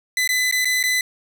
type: tone with dropouts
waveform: sawtooth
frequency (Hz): 2008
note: B6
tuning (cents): +28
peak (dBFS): -14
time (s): 0.17-1.01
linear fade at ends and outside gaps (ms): 2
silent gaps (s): 0.276-0.29 / 0.513-0.524 / 0.647-0.654 / 0.829-0.837
effects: none